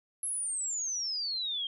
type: exponential sweep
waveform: sine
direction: down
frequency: 11140 to 3167 Hz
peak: -31 dBFS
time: 0.23-1.67 s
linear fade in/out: 2 ms
effects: none